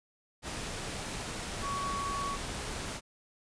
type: tone in noise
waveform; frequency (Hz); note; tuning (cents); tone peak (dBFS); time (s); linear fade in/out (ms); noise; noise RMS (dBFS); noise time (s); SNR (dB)
sine; 1122; C#6; +21; -33; 1.61-2.38; 50; pink; -38; 0.42-3.01; +2
effects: resampled to 22050 Hz